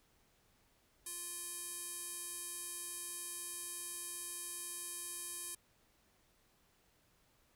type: tone with band-pass filter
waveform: square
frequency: 349.2 Hz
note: F4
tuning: in tune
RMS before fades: -45 dBFS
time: 1.06-5.55 s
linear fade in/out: 5 ms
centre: 10000 Hz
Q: 3
effects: pink hiss -72 dBFS RMS until 7.55 s